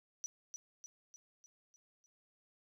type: tone with echo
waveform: sine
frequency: 5920 Hz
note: F#8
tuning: in tune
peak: -38 dBFS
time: 0.24-0.26 s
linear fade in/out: 0 ms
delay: 300 ms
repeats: 6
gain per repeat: -5 dB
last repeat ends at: 2.06 s
effects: none